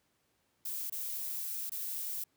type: noise with dropouts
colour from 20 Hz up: violet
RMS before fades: -38 dBFS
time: 0.65-2.24 s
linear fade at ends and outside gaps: 5 ms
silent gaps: 0.899-0.922 / 1.696-1.718 s
effects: pink hiss -75 dBFS RMS until 2.36 s + high-pass 80 Hz 12 dB/octave